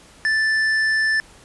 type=tone with hard clipping; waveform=triangle; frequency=1760 Hz; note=A6; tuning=in tune; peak=-18 dBFS; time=0.25-1.2 s; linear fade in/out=0 ms; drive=10 dB; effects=pink hiss -48 dBFS RMS until 1.44 s + resampled to 24000 Hz